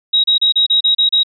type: tone bursts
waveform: sine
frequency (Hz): 3813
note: A#7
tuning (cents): +38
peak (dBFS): -9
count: 8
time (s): 0.13-1.234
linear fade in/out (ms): 10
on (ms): 110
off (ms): 32
effects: none